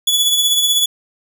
sawtooth tone with tremolo, 3416 Hz, G#7, 48 cents sharp, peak -7 dBFS, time 0.07-0.86 s, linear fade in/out 5 ms, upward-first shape triangle, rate 16 Hz, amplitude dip 50%, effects none

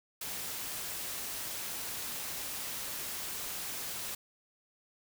white noise, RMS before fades -39 dBFS, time 0.21-4.15 s, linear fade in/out 5 ms, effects none

